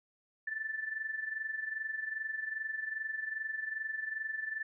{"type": "tone with amplitude modulation", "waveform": "sine", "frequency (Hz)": 1760, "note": "A6", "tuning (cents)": 0, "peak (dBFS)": -32, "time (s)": [0.47, 4.63], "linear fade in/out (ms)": 5, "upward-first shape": "sine", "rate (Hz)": 22.5, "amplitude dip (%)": 70, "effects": []}